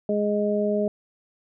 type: harmonic tone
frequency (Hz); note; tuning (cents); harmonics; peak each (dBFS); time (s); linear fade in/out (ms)
207.7; G#3; 0; 1 / 2 / 3; -25 / -25 / -25; 0.09-0.88; 2
effects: none